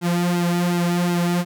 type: tone with flanger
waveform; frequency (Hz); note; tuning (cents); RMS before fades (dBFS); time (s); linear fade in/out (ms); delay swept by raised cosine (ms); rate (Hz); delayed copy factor
sawtooth; 174.61; F3; 0; -20; 0.01-1.45; 50; 1.7 to 3.9; 2.7; -0.8
effects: none